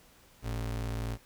square ring-modulated tone, 82.41 Hz, E2, in tune, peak -30 dBFS, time 0.42-1.18 s, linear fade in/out 50 ms, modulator 30.3 Hz, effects pink hiss -60 dBFS RMS until 1.25 s

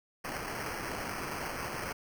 white noise with sample-and-hold, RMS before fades -38 dBFS, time 0.24-1.93 s, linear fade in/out 10 ms, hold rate 3675 Hz, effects none

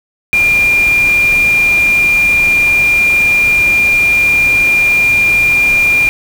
sine tone in noise, 2400 Hz, D7, 37 cents sharp, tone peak -7 dBFS, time 0.33-6.09 s, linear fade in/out 0 ms, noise pink, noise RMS -24 dBFS, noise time 0.33-6.09 s, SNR +14 dB, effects none

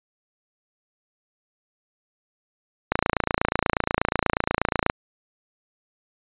click train, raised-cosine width 0.5 ms, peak -4 dBFS, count 57, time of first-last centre 2.92-4.899 s, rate 28.3 Hz, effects resampled to 8000 Hz

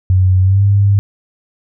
sine tone with pitch glide, 93 to 100.25 Hz, F#2 to G2, +9 to +39 cents, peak -7 dBFS, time 0.1-0.99 s, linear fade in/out 0 ms, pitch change +130 cents, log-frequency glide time 0.41-0.63 s, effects none

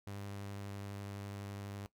sawtooth tone with vibrato, 100.3 Hz, G2, 40 cents sharp, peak -39 dBFS, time 0.07-1.86 s, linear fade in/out 0 ms, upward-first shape sine, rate 12 Hz, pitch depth 12 cents each way, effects noise-tail reverb RT60 0.1 s tail -18 dB re dry

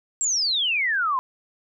sine exponential sweep, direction down, 7720 to 999 Hz, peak -20 dBFS, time 0.21-1.19 s, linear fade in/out 0 ms, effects none

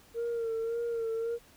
sine tone with vibrato, 460.4 Hz, A#4, 22 cents flat, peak -28 dBFS, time 0.14-1.39 s, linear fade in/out 50 ms, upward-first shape sine, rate 1.8 Hz, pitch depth 39 cents each way, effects tanh soft clip ceiling -28 dBFS + pink hiss -59 dBFS RMS until 1.56 s

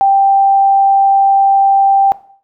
sine tone, 786 Hz, G5, 4 cents sharp, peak -6 dBFS, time 0.01-2.12 s, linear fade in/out 0 ms, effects noise-tail reverb RT60 0.5 s tail -17 dB re dry

